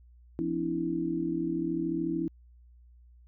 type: tone cluster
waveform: sine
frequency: 171.2 / 254.9 / 288.2 / 328.7 Hz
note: F3 / C4 / D4 / E4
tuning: -34 / -45 / -33 / -5 cents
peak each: -36 / -38 / -34 / -30 dBFS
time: 0.39-2.28 s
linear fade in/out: 0 ms
effects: added 60 Hz sine -53 dBFS peak until 3.27 s